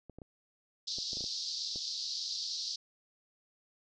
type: clicks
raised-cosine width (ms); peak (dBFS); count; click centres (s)
2; -34; 9; 0.097 / 0.186 / 0.218 / 0.985 / 1.132 / 1.171 / 1.208 / 1.241 / 1.759
type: band-pass noise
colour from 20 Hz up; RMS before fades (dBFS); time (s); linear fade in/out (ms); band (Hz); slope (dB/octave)
pink; -38; 0.87-2.76; 5; 4100 to 5400; 48
effects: none

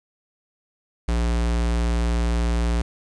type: tone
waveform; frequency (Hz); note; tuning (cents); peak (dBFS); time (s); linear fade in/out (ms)
square; 58.27; A#1; 0; -20; 1.08-2.82; 5
effects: resampled to 22050 Hz + 8-bit

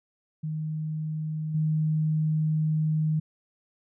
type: tone with level steps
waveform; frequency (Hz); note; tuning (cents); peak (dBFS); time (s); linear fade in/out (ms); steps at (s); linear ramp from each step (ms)
sine; 155.56; D#3; 0; -28 / -22; 0.43-3.2; 10; 1.54; 10
effects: none

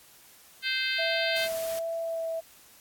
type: harmonic tone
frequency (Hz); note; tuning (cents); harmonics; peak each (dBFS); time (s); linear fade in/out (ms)
520; C5; -11; 3 / 4 / 5 / 6 / 7 / 8 / 9; -32 / -33 / -34 / -35 / -35 / -36 / -37; 0.62-1.49; 50
type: tone with vibrato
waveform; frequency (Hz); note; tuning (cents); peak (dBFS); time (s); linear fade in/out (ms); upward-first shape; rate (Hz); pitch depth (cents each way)
sine; 659.3; E5; 0; -29; 0.98-2.41; 20; sine; 1.3; 11
type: noise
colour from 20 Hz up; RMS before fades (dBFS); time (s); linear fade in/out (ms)
white; -40; 1.36-1.79; 2
effects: white hiss -55 dBFS RMS until 2.8 s + AAC 64 kbps

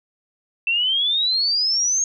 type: exponential sweep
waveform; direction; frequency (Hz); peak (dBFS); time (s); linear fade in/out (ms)
sine; up; 2663 to 6570; -17; 0.67-2.04; 2
effects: none

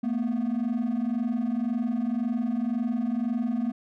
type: tone pair together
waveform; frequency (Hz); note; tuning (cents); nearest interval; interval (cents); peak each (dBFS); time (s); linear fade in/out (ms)
triangle; 222.5 / 244.4; A3 / B3; +20 / -18; major second; 162; -25 / -24; 0.03-3.72; 10
effects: tanh soft clip ceiling -19 dBFS

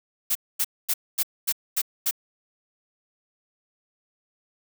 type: noise bursts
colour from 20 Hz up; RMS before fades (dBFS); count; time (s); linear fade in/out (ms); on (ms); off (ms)
blue; -23; 7; 0.3-2.111; 10; 53; 240
effects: none

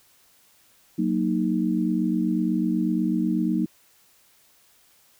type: chord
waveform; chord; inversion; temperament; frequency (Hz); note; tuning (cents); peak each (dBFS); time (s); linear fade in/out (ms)
sine; D# minor; first; equal; 185 / 233.1 / 311.1; F#3 / A#3 / D#4; 0 / 0 / 0; -25; 0.98-3.66; 10
effects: white hiss -59 dBFS RMS until 5.19 s

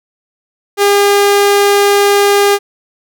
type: tone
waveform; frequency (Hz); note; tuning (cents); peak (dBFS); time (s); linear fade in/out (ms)
sawtooth; 404.2; G#4; -47; -3; 0.77-2.59; 50
effects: none

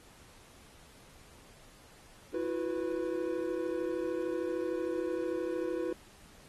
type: chord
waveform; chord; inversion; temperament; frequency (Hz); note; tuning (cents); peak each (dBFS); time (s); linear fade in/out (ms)
triangle; E suspended second; none; equal with one note detuned; 329.6 / 362.8 / 493.9; E4 / F#4 / B4; 0 / -34 / 0; -34; 2.34-5.93; 5
effects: pink hiss -58 dBFS RMS until 6.48 s + AAC 32 kbps

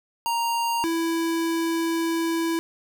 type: tone pair in turn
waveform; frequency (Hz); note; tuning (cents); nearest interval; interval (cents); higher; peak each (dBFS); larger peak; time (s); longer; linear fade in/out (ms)
square; 932.3 / 330.8; A#5 / E4; 0 / +6; octave + tritone; 1794; first; -23; neither; 0.26-0.84 / 0.84-2.59; second; 0
effects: none

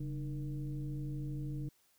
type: tone with frequency modulation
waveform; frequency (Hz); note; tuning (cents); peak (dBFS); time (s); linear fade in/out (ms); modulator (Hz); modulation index
sine; 139.6; C#3; +13; -36; 0-1.69; 5; 166; 0.83
effects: white hiss -71 dBFS RMS until 1.98 s

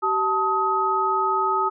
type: tone cluster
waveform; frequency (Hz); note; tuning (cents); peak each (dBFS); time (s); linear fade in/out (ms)
sine; 383.9 / 879 / 1264; G4 / A5 / D#6; -36 / -2 / +27; -27 / -24 / -21; 0.02-1.7; 20
effects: none

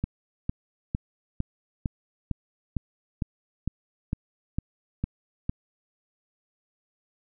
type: click train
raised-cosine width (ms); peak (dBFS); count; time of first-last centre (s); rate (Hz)
5; -14; 13; 0.04-5.495; 2.2
effects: none

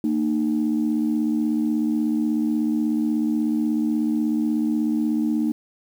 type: tone pair together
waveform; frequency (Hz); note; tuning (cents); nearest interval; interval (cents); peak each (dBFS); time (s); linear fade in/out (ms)
sine; 228.2 / 304.6; A#3 / D#4; -37 / -37; perfect fourth; 500; -21; 0.04-5.52; 2
effects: tanh soft clip ceiling -13 dBFS + 8-bit

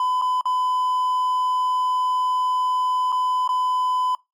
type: tone with dropouts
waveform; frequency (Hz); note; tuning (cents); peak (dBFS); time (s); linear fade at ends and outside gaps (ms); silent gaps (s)
triangle; 1007; B5; +33; -17; 0-4.15; 2; 0.215-0.22 / 0.411-0.455 / 3.121-3.125 / 3.477-3.49
effects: noise-tail reverb RT60 0.2 s tail -22 dB re dry + MP3 96 kbps

